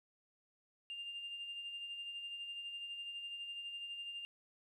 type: tone with tremolo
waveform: sine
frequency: 2800 Hz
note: F7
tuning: 4 cents sharp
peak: -40 dBFS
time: 0.9-4.25 s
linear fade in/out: 0 ms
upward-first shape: sine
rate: 12 Hz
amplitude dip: 45%
effects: tanh soft clip ceiling -38 dBFS + 13-bit